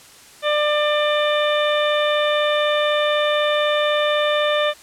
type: harmonic tone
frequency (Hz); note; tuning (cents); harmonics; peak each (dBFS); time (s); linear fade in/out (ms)
596; D5; +25; 1 / 2 / 3 / 4 / 5 / 6; -18 / -24 / -26 / -29 / -30 / -26; 0.42-4.74; 50
effects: white hiss -45 dBFS RMS until 4.82 s + low-pass 10000 Hz 12 dB/octave